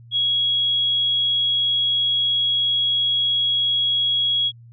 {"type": "tone", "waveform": "sine", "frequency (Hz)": 3321, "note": "G#7", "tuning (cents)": -1, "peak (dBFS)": -17, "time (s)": [0.11, 4.52], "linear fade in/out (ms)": 50, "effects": ["added 117 Hz sine -42 dBFS peak until 4.72 s"]}